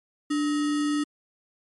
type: tone with sample-and-hold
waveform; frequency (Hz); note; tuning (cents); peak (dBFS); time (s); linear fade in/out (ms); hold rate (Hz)
sine; 294.7; D4; +6; -22; 0.3-1.04; 10; 1575
effects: MP3 48 kbps